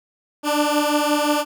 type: beating tone pair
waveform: 15% pulse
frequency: 293.7 / 299.4 Hz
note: D4 / D4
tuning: 0 / +33 cents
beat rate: 5.7 Hz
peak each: -13 / -15 dBFS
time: 0.43-1.45 s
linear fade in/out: 50 ms
effects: none